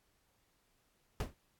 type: noise with exponential decay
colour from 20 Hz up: brown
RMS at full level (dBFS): -29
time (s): 1.2-1.35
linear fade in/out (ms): 2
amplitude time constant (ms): 31
effects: pink hiss -75 dBFS RMS until 1.59 s + AAC 64 kbps